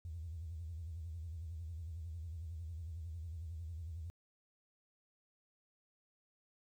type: tone with vibrato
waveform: triangle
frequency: 82.1 Hz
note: E2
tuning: 6 cents flat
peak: -38 dBFS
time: 0.05-4.1 s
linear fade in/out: 0 ms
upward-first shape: sine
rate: 11 Hz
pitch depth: 130 cents each way
effects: tanh soft clip ceiling -40 dBFS + 12-bit